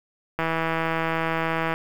click train, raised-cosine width 0.5 ms, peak -10 dBFS, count 221, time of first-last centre 0.39-1.74 s, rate 163 Hz, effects 7-bit

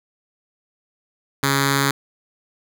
5% pulse tone with notch filter, 138.59 Hz, C#3, in tune, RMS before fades -19 dBFS, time 1.43-1.91 s, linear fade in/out 2 ms, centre 640 Hz, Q 0.84, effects none

